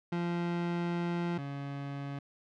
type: tone pair in turn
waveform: 30% pulse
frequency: 172.7 / 140.5 Hz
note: F3 / C#3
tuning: -19 / +24 cents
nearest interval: major third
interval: 357 cents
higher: first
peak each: -28 / -34 dBFS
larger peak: first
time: 0.12-1.38 / 1.38-2.19 s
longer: first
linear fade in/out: 5 ms
effects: low-pass 3000 Hz 12 dB/octave